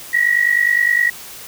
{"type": "tone pair together", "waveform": "sine", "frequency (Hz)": [1890.2, 1940], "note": ["A#6", "B6"], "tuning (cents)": [24, -31], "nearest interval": "unison", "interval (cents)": 45, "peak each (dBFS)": [-15, -15], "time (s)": [0.13, 1.1], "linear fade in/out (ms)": 10, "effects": ["white hiss -35 dBFS RMS until 1.47 s"]}